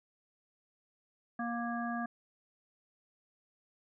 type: harmonic tone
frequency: 235.8 Hz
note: A#3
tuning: 20 cents sharp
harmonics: 1 / 3 / 5 / 7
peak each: -36 / -39 / -42 / -42 dBFS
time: 1.39-2.06 s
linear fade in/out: 5 ms
effects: none